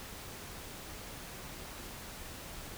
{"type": "silence", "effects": ["pink hiss -46 dBFS RMS until 2.77 s"]}